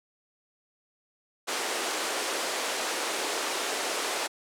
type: band-pass noise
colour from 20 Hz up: pink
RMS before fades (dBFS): -31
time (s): 1.47-4.28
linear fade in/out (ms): 20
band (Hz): 360 to 10000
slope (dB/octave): 24
effects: none